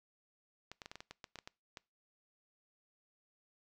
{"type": "clicks", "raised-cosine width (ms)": 0.2, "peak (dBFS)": -29, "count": 12, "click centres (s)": [0.716, 0.818, 0.859, 0.915, 0.956, 1.005, 1.11, 1.242, 1.357, 1.388, 1.475, 1.772], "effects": ["noise-tail reverb RT60 0.3 s tail -24 dB re dry"]}